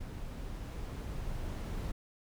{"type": "noise with level ramp", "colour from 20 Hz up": "brown", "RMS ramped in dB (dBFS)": [-42, -37], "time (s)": [0, 1.92], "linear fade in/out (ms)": 10, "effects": []}